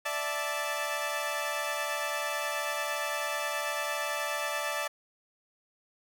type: chord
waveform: 15% pulse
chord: D suspended second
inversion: none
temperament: equal with one note detuned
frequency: 587.3 / 659.3 / 876.4 Hz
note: D5 / E5 / A5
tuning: 0 / 0 / -7 cents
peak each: -27 / -30 / -30 dBFS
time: 0.05-4.88 s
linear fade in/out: 10 ms
effects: 10-bit